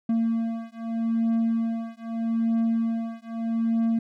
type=beating tone pair; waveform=triangle; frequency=227.6 / 228.4 Hz; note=A#3 / A#3; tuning=-41 / -35 cents; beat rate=0.8 Hz; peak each=-24 dBFS; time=0.09-3.99 s; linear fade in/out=5 ms; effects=none